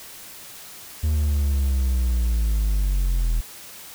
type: linear sweep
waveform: triangle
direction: down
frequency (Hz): 77.7 to 39.54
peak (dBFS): -16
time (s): 1.03-3.41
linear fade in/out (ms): 10
effects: white hiss -41 dBFS RMS until 3.94 s